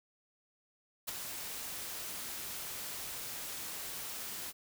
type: noise with ADSR envelope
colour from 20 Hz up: white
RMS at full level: -35 dBFS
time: 1.07-4.53 s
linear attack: 19 ms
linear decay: 10 ms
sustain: -7 dB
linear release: 39 ms
effects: none